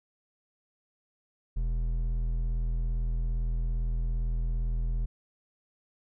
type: tone with hard clipping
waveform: sine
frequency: 41.2 Hz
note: E1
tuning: in tune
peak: -28 dBFS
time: 1.56-5.06 s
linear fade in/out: 10 ms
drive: 7 dB
effects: none